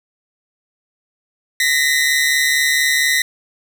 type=tone pair together; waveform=sawtooth; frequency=1864.7 / 2009 Hz; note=A#6 / B6; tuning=0 / +29 cents; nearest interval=minor second; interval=129 cents; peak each=-13 dBFS; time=1.6-3.22 s; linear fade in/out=2 ms; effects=none